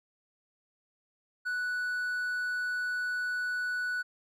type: tone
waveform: triangle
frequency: 1480 Hz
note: F#6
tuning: in tune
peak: -28 dBFS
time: 1.45-4.03 s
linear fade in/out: 20 ms
effects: none